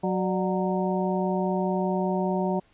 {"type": "harmonic tone with a mistuned harmonic", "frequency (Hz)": 185, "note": "F#3", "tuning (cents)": 0, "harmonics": [1, 2, 3, 4, 5], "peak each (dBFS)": [-26, -29, -31, -32, -33], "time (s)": [0.03, 2.6], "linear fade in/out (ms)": 10, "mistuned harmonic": 3, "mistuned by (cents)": 110, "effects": ["pink hiss -62 dBFS RMS until 2.73 s", "resampled to 8000 Hz"]}